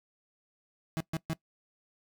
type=tone bursts; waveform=35% pulse; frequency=161.8 Hz; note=E3; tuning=32 cents flat; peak=-28 dBFS; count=3; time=0.97-1.332 s; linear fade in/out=0 ms; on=34 ms; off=130 ms; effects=noise-tail reverb RT60 0.1 s tail -20 dB re dry